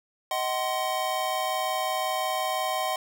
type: chord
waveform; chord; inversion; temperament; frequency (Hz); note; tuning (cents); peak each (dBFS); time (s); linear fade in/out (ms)
square; C diminished; first; just; 627.9 / 753.5 / 1046.5; Eb5 / Gb5 / C6; +16 / +31 / 0; -32 / -30 / -32; 0.31-2.96; 2
effects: none